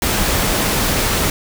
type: noise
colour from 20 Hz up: pink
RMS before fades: -17 dBFS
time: 0.02-1.3 s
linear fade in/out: 2 ms
effects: none